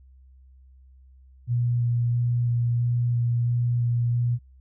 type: tone with vibrato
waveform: sine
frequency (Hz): 120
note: B2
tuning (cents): -49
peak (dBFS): -20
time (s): 1.47-4.39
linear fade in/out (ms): 50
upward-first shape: square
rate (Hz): 1.5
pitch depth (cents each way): 9
effects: added 65 Hz sine -49 dBFS peak until 4.6 s